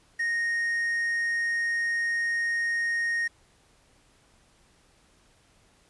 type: tone with quantisation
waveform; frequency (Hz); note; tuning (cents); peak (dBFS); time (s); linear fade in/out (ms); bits
triangle; 1860; A#6; -4; -23; 0.19-3.28; 10; 8
effects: pink hiss -62 dBFS RMS until 5.89 s + resampled to 24000 Hz